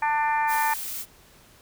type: harmonic tone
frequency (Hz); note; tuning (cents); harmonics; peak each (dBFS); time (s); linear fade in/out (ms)
297.5; D4; +22; 3 / 4 / 5 / 6 / 7 / 8; -22 / -34 / -36 / -29 / -39 / -35; 0.02-0.74; 5
type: noise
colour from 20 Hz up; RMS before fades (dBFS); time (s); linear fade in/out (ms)
blue; -33; 0.47-1.06; 50
effects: pink hiss -54 dBFS RMS until 1.61 s